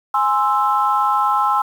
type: chord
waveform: sine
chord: Ab augmented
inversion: none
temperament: equal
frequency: 830.6 / 1046.5 / 1318.5 Hz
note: Ab5 / C6 / E6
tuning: 0 / 0 / 0 cents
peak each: -18 dBFS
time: 0.14-1.62 s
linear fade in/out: 5 ms
effects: tanh soft clip ceiling -4 dBFS + 7-bit